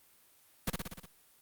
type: noise with echo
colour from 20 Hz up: pink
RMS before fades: -31 dBFS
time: 0.67-0.7 s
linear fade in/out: 5 ms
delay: 60 ms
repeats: 6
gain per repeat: -3 dB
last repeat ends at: 1.06 s
effects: white hiss -64 dBFS RMS until 1.41 s + Opus 32 kbps